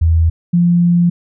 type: tone pair in turn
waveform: sine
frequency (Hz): 81.9 / 173.54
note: E2 / F3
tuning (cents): -11 / -11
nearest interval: octave + minor second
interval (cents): 1300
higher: second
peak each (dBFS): -8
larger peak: neither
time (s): 0.01-0.3 / 0.53-1.1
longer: second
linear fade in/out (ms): 10
effects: none